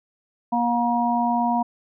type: harmonic tone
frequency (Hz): 238.1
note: A#3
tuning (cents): +37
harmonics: 1 / 3 / 4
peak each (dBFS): -23 / -23 / -23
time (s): 0.52-1.63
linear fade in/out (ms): 10
effects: none